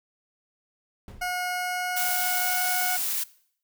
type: noise with exponential decay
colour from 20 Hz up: brown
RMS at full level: -36 dBFS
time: 1.08-1.45 s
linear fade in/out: 1 ms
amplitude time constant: 80 ms
type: tone with pitch glide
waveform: 20% pulse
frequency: 723 to 731.4 Hz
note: F#5 to F#5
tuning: -40 to -20 cents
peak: -22 dBFS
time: 1.21-2.97 s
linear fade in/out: 10 ms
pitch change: +20 cents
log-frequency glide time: 1.49-2.8 s
type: noise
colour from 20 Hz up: blue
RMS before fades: -28 dBFS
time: 1.96-3.24 s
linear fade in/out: 10 ms
effects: noise-tail reverb RT60 0.6 s tail -20 dB re dry